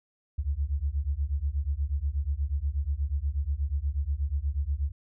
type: beating tone pair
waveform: sine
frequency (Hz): 67.1 / 75.4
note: C2 / D2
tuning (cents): +44 / +46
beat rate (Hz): 8.3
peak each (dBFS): -29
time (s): 0.38-4.92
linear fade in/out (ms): 10
effects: none